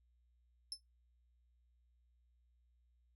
35% pulse tone with exponential decay, 5274 Hz, E8, in tune, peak -34 dBFS, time 0.72-0.8 s, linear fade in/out 1 ms, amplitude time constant 16 ms, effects noise-tail reverb RT60 0.2 s tail -22 dB re dry + added 60 Hz sine -70 dBFS peak until 3.15 s

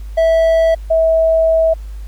triangle / sine tone pair in turn, 654 / 649.1 Hz, E5 / E5, -14 / -27 cents, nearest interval unison, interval 13 cents, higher first, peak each -7 / -9 dBFS, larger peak first, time 0.17-0.75 / 0.9-1.74 s, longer second, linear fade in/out 10 ms, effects added 51 Hz sine -25 dBFS peak until 2.07 s + pink hiss -49 dBFS RMS until 2.07 s

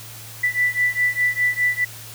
sine beating tone pair, 1975.5 / 1980.4 Hz, B6 / B6, 0 / +4 cents, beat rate 4.9 Hz, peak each -20 / -21 dBFS, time 0.43-1.85 s, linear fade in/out 10 ms, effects added 112 Hz sine -41 dBFS peak until 2.14 s + white hiss -39 dBFS RMS until 2.14 s

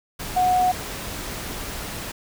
sine tone in noise, 732 Hz, F#5, 19 cents flat, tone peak -16 dBFS, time 0.36-0.72 s, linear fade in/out 10 ms, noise pink, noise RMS -32 dBFS, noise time 0.19-2.12 s, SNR +13 dB, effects none

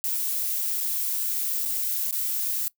violet noise with dropouts, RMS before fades -27 dBFS, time 0.04-2.68 s, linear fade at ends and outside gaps 0 ms, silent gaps 0.804-0.808 / 1.652-1.658 / 2.11-2.126 s, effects noise-tail reverb RT60 0.1 s tail -21 dB re dry

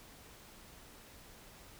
silence, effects pink hiss -56 dBFS RMS until 1.79 s

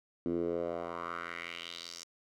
10% pulse tone with band-pass filter sweep, 85.3 Hz, F2, 40 cents flat, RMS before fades -38 dBFS, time 0.26-2.04 s, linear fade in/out 0 ms, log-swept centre 290 to 6100 Hz, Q 2.9, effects none

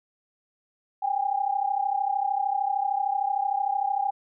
sine tone pair together, 783 / 816.2 Hz, G5 / G#5, -2 / -30 cents, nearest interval minor second, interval 72 cents, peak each -26 dBFS, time 1.02-4.11 s, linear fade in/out 10 ms, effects none

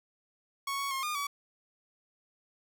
sawtooth tone with pitch steps, 1107 / 1114 / 1072 / 1215 / 1139 Hz, C#6 / C#6 / C6 / D#6 / C#6, -3 / +8 / +42 / -42 / +47 cents, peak -28 dBFS, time 0.67-1.27 s, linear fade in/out 5 ms, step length 120 ms, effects none

